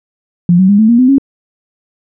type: tone with pitch steps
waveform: sine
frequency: 174.61 / 188.23 / 202.9 / 218.7 / 235.8 / 254.2 / 274 Hz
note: F3 / F#3 / G#3 / A3 / A#3 / C4 / C#4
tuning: 0 / +30 / -40 / -10 / +20 / -50 / -20 cents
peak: -4 dBFS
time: 0.49-1.183 s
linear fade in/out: 2 ms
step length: 99 ms
effects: none